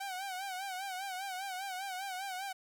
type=tone with vibrato; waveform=sawtooth; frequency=762 Hz; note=G5; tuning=49 cents flat; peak=-34 dBFS; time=0-2.53 s; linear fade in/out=10 ms; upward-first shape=sine; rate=5 Hz; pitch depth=82 cents each way; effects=12-bit